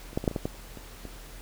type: clicks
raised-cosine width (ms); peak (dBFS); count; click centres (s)
2; -30 / -13 / -20 / -9 / -23 / -15 / -15 / -27 / -26; 9; 0.131 / 0.175 / 0.241 / 0.278 / 0.313 / 0.362 / 0.455 / 0.773 / 1.053
effects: added 41 Hz sine -45 dBFS peak until 1.41 s + pink hiss -48 dBFS RMS until 1.41 s